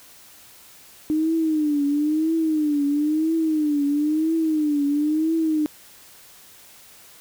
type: tone with vibrato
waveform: sine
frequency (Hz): 304.7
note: D#4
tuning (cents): -36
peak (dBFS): -18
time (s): 1.1-5.66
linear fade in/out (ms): 0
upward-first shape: triangle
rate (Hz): 1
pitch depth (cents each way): 130
effects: white hiss -48 dBFS RMS until 7.2 s